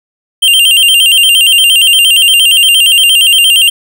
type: tone with vibrato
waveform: square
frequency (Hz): 2960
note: F#7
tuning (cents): 0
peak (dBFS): -4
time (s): 0.42-3.7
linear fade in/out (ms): 10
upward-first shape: square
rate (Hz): 8.6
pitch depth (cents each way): 100
effects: none